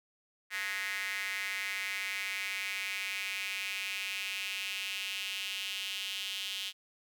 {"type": "tone with high-pass filter sweep", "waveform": "square", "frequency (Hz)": 98, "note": "G2", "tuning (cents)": 0, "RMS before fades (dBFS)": -37, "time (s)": [0.5, 6.73], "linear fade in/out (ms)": 50, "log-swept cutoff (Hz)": [1900, 3100], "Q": 4.2, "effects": []}